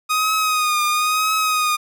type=tone with vibrato; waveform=sawtooth; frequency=1244.5 Hz; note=D#6; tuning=in tune; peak=-13 dBFS; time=0.09-1.77 s; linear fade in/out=20 ms; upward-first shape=triangle; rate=1 Hz; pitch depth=53 cents each way; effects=none